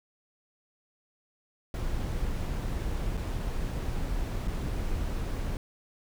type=noise with dropouts; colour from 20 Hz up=brown; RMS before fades=-31 dBFS; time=1.74-5.57 s; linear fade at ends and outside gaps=1 ms; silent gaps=3.17-3.175 / 4.476-4.481 s; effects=none